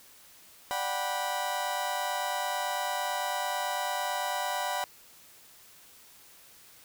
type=chord; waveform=35% pulse; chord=G major seventh; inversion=second; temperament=just; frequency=588 / 735 / 784 / 980 Hz; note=D5 / F#5 / G5 / B5; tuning=+2 / -12 / 0 / -14 cents; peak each=-36 / -33 / -35 / -32 dBFS; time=0.71-4.84 s; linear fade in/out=0 ms; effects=white hiss -55 dBFS RMS until 6.84 s